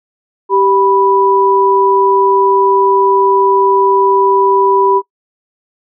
sine tone pair together, 390.6 / 985.1 Hz, G4 / B5, -6 / -5 cents, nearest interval octave + major third, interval 1601 cents, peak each -10 dBFS, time 0.49-5.02 s, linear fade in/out 50 ms, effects noise-tail reverb RT60 0.1 s tail -21 dB re dry

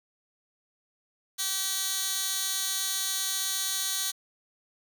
15% pulse tone with high-pass filter, 384.6 Hz, G4, 33 cents flat, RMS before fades -30 dBFS, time 1.38-4.12 s, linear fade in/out 20 ms, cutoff 4400 Hz, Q 0.83, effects none

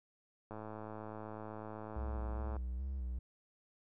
click train, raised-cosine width 1 ms, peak -32 dBFS, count 223, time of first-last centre 0.51-2.566 s, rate 108 Hz
triangle tone with vibrato, 64.3 Hz, C2, 30 cents flat, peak -35 dBFS, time 1.96-3.19 s, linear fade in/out 5 ms, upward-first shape square, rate 2.4 Hz, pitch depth 66 cents each way
effects none

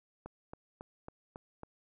click train, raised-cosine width 1 ms, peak -30 dBFS, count 6, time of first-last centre 0.26-1.634 s, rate 3.64 Hz, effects none

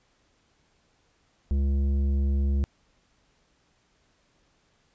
sine tone with tanh clipping, 69.3 Hz, C#2, in tune, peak -23 dBFS, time 1.51-2.64 s, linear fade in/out 0 ms, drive 10 dB, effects pink hiss -67 dBFS RMS until 4.94 s + resampled to 16000 Hz

